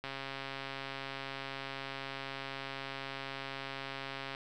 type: click train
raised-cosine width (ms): 0.3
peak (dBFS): -24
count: 587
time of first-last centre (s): 0.04-4.349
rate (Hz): 136
effects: none